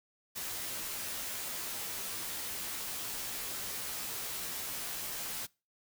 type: noise with comb filter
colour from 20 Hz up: white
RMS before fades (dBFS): -39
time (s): 0.35-5.47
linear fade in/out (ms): 20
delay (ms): 14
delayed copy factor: -0.6
effects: noise-tail reverb RT60 0.3 s tail -24 dB re dry